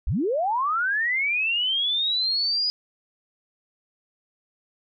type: linear sweep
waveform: sine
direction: up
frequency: 35.3 to 4970 Hz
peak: -21 dBFS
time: 0.07-2.7 s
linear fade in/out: 0 ms
effects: none